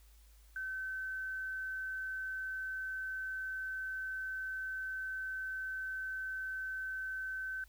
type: tone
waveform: sine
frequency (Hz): 1533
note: G6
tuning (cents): -39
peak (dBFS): -37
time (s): 0.56-7.64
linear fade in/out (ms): 2
effects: added 53 Hz sine -58 dBFS peak until 7.68 s + white hiss -68 dBFS RMS until 7.68 s